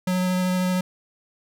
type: tone with vibrato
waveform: square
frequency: 183.1 Hz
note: F#3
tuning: 18 cents flat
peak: -21 dBFS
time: 0.07-0.81 s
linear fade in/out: 5 ms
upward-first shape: sine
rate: 13 Hz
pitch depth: 10 cents each way
effects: none